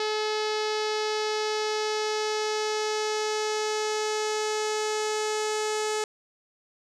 sawtooth tone with low-pass filter sweep, 428.7 Hz, A4, 45 cents flat, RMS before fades -28 dBFS, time 0-6.04 s, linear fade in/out 2 ms, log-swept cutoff 4800 to 7400 Hz, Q 2.3, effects none

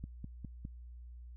click train, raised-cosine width 5 ms, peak -30 dBFS, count 4, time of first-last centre 0.04-0.651 s, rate 4.91 Hz, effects added 60 Hz sine -47 dBFS peak until 1.36 s

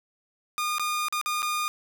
sawtooth tone with dropouts, 1218 Hz, D#6, 37 cents flat, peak -22 dBFS, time 0.58-1.68 s, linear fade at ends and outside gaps 0 ms, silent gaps 0.783-0.796 / 1.084-1.125 / 1.214-1.26 / 1.421-1.428 s, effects none

